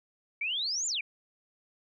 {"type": "exponential two-way sweep", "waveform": "sine", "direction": "up then down", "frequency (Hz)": [2236, 7410, 2236], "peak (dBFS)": -29, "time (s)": [0.41, 1.01], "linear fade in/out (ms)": 5, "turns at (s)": 0.87, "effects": []}